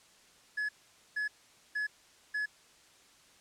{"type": "tone bursts", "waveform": "triangle", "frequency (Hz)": 1699, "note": "G#6", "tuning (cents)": 39, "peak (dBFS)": -29, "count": 4, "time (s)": [0.57, 2.46], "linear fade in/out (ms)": 10, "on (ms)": 120, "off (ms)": 470, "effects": ["white hiss -61 dBFS RMS until 3.4 s", "low-pass 8000 Hz 12 dB/octave"]}